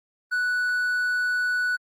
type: tone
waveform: triangle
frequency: 1480 Hz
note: F#6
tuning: in tune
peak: -20 dBFS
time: 0.31-1.77 s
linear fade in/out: 20 ms
effects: Opus 32 kbps